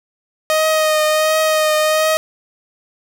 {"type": "tone with vibrato", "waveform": "sawtooth", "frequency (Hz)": 622.3, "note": "D#5", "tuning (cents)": 0, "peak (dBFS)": -9, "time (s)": [0.5, 2.17], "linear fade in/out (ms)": 0, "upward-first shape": "triangle", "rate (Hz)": 1.4, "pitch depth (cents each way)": 25, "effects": []}